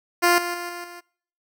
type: tone with level steps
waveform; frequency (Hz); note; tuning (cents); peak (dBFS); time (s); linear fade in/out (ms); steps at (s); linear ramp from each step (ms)
10% pulse; 349.2; F4; 0; -7 / -17 / -21 / -24 / -30; 0.22-1.01; 20; 0.38 / 0.54 / 0.69 / 0.84; 2
effects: noise-tail reverb RT60 0.6 s tail -25 dB re dry